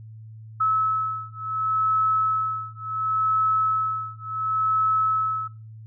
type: beating tone pair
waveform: sine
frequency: 1297 / 1297.7 Hz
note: E6 / E6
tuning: -28 / -28 cents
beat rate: 0.7 Hz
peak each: -24 dBFS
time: 0.6-5.48 s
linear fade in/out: 10 ms
effects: noise-tail reverb RT60 0.3 s tail -17 dB re dry + added 110 Hz sine -39 dBFS peak until 5.86 s